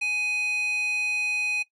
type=tone with high-pass filter; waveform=square; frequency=833 Hz; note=G#5; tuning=5 cents sharp; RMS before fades=-27 dBFS; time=0.01-1.63 s; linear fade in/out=10 ms; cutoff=2300 Hz; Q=8; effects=noise-tail reverb RT60 0.1 s tail -17 dB re dry + resampled to 24000 Hz